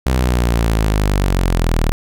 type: linear sweep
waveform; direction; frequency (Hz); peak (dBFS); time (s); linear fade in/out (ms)
sawtooth; down; 65 to 37.7; -9; 0.06-1.92; 0
effects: none